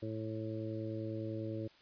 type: harmonic tone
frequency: 110 Hz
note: A2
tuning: in tune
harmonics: 1 / 2 / 3 / 4 / 5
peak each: -41 / -47 / -41 / -48 / -45 dBFS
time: 0.02-1.68 s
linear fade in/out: 10 ms
effects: white hiss -63 dBFS RMS until 1.81 s + resampled to 11025 Hz